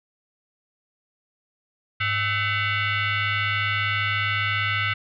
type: tone with frequency modulation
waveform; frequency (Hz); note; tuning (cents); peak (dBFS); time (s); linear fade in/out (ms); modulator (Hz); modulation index
sine; 103.4; G#2; -7; -21; 2-4.94; 10; 708; 3.9
effects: none